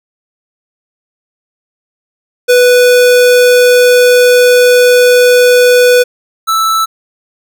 square tone pair in turn, 493.9 / 1318.6 Hz, B4 / E6, 0 / 0 cents, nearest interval octave + perfect fourth, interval 1700 cents, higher second, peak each -4 / -9 dBFS, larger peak first, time 2.48-6.04 / 6.47-6.86 s, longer first, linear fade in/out 20 ms, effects none

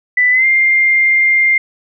sine tone with pitch glide, 1988 to 2106 Hz, B6 to C7, +11 to +11 cents, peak -8 dBFS, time 0.17-1.58 s, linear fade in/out 5 ms, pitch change +100 cents, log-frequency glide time 0.31-0.46 s, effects none

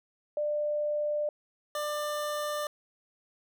sine / 25% pulse tone pair in turn, 595 / 595 Hz, D5 / D5, +22 / +22 cents, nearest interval unison, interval 0 cents, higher neither, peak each -27 / -27 dBFS, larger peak neither, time 0.37-1.29 / 1.75-2.67 s, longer neither, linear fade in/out 2 ms, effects none

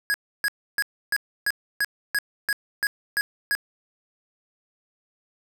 square tone bursts, 1661.2 Hz, G#6, in tune, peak -21 dBFS, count 11, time 0.1-3.551 s, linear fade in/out 0 ms, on 41 ms, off 300 ms, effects none

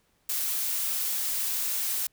blue noise, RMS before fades -29 dBFS, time 0.29-2.07 s, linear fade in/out 5 ms, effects pink hiss -69 dBFS RMS until 2.12 s

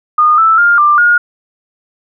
sine tone with pitch steps, 1224 / 1320 / 1406 / 1187 / 1430 Hz, D#6 / E6 / F6 / D6 / F6, -29 / +2 / +11 / +18 / +41 cents, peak -5 dBFS, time 0.18-1.18 s, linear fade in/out 5 ms, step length 200 ms, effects none

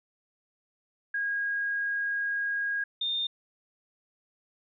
sine tone pair in turn, 1636 / 3632 Hz, G#6 / A#7, -26 / -46 cents, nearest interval octave + major second, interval 1380 cents, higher second, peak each -27 dBFS, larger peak neither, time 1.14-2.84 / 3.01-3.27 s, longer first, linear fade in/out 5 ms, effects none

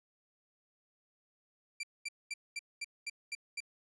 sawtooth tone bursts, 2354 Hz, D7, 3 cents sharp, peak -33 dBFS, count 8, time 1.8-3.604 s, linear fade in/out 5 ms, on 33 ms, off 220 ms, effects resampled to 22050 Hz

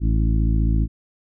harmonic tone with a mistuned harmonic, 55 Hz, A1, in tune, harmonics 1 / 2 / 3 / 4 / 5 / 6, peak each -17 / -23 / -27 / -29 / -31 / -33 dBFS, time 0-0.88 s, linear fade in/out 50 ms, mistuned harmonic 6, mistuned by -28 cents, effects none

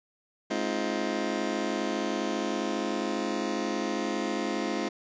25% pulse chord, F minor seventh, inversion first, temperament just, 209.5 / 261.9 / 314.3 / 349.2 Hz, Ab3 / C4 / Eb4 / F4, +15 / +2 / +18 / 0 cents, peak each -30 dBFS, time 0.5-4.89 s, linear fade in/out 10 ms, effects resampled to 16000 Hz

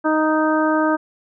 harmonic tone, 311.1 Hz, D#4, in tune, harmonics 1 / 2 / 3 / 4 / 5, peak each -18 / -21 / -23 / -24 / -25 dBFS, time 0.04-0.97 s, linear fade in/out 20 ms, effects none

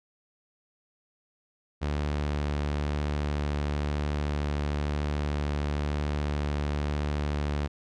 sawtooth tone with vibrato, 73.42 Hz, D2, in tune, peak -23 dBFS, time 1.81-7.68 s, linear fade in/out 20 ms, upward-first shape triangle, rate 1 Hz, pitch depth 9 cents each way, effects low-pass 5000 Hz 12 dB/octave

